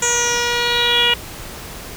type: tone with low-pass filter sweep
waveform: 10% pulse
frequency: 479.1 Hz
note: A#4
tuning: 47 cents sharp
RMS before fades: -17 dBFS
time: 0.02-1.14 s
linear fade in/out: 5 ms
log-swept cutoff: 7100 to 3000 Hz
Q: 8.1
effects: pink hiss -33 dBFS RMS until 1.96 s